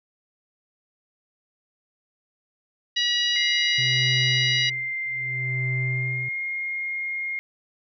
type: harmonic tone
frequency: 966 Hz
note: B5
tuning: 39 cents flat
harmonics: 2 / 3 / 4 / 5 / 6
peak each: -28 / -24 / -25 / -30 / -36 dBFS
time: 2.96-4.7 s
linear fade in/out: 10 ms
type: tone with pitch glide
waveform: sine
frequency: 2093 to 2135 Hz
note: C7 to C7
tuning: 0 to +34 cents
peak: -26 dBFS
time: 3.36-7.39 s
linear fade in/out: 0 ms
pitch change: +34 cents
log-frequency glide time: 5.73-6.26 s
type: tone with tremolo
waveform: triangle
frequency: 127.7 Hz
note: C3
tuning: 42 cents flat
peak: -22 dBFS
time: 3.78-6.29 s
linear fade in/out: 5 ms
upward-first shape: sine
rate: 0.62 Hz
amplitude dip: 100%
effects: none